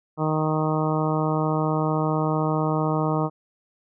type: harmonic tone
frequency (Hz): 155.56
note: D#3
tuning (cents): 0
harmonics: 1 / 2 / 3 / 4 / 5 / 6 / 7 / 8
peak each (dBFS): -24 / -27 / -29 / -30 / -31 / -32 / -32 / -33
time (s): 0.17-3.3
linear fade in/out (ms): 50
effects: none